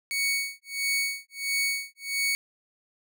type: tone with tremolo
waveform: sawtooth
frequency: 2229 Hz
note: C#7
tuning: 9 cents sharp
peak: -20 dBFS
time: 0.11-2.35 s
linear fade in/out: 0 ms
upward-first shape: sine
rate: 1.5 Hz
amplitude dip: 100%
effects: none